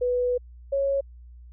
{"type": "tone pair in turn", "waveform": "sine", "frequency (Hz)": [493.9, 552.1], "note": ["B4", "C#5"], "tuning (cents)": [0, -7], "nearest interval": "major second", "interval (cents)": 193, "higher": "second", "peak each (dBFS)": -21, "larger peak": "neither", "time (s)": [[0.01, 0.38], [0.72, 1.01]], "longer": "first", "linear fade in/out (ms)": 10, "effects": ["added 60 Hz sine -43 dBFS peak until 1.52 s"]}